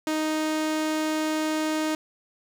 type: tone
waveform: sawtooth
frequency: 311.1 Hz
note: D#4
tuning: in tune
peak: -20 dBFS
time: 0.07-1.95 s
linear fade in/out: 2 ms
effects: low-pass 11000 Hz 12 dB/octave + 8-bit